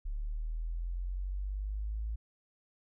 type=linear sweep; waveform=sine; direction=up; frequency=35.61 to 55 Hz; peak=-33 dBFS; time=0.05-2.16 s; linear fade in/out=10 ms; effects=none